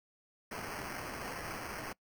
blue noise with sample-and-hold, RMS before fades -42 dBFS, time 0.51-1.93 s, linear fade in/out 5 ms, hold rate 3675 Hz, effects noise-tail reverb RT60 0.1 s tail -23 dB re dry

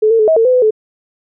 sine tone with pitch steps, 431.6 / 453.9 / 430.2 / 640 / 452.5 / 507 / 503 / 432.8 Hz, A4 / A#4 / A4 / D#5 / A4 / B4 / B4 / A4, -33 / -46 / -39 / +49 / +48 / +45 / +32 / -29 cents, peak -7 dBFS, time 0.02-0.708 s, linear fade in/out 10 ms, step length 86 ms, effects none

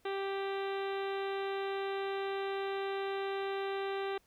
harmonic tone with a mistuned harmonic, 392 Hz, G4, in tune, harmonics 1 / 2 / 3 / 4 / 5 / 6 / 7 / 8 / 9 / 10, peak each -35 / -41 / -45 / -47 / -49 / -51 / -52 / -53 / -54 / -55 dBFS, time 0.05-4.18 s, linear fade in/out 5 ms, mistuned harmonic 9, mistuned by +20 cents, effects pink hiss -70 dBFS RMS until 4.26 s

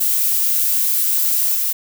violet noise with level steps, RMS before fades -17 / -19 dBFS, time 0-1.73 s, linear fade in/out 10 ms, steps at 1.54 s, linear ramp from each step 10 ms, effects none

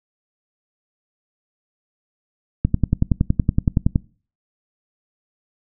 click train, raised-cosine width 5 ms, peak -3 dBFS, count 15, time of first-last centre 2.65-3.958 s, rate 10.7 Hz, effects noise-tail reverb RT60 0.4 s tail -23 dB re dry

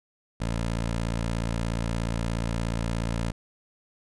15% pulse tone, 56.9 Hz, A#1, 41 cents flat, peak -20 dBFS, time 0.4-3.32 s, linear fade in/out 10 ms, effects resampled to 24000 Hz

